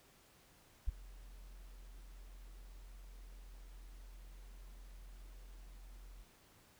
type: tone with ADSR envelope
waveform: sine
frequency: 43.65 Hz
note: F1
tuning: in tune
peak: -27 dBFS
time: 0.87-6.25 s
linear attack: 17 ms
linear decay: 12 ms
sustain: -24 dB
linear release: 35 ms
effects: pink hiss -66 dBFS RMS until 6.79 s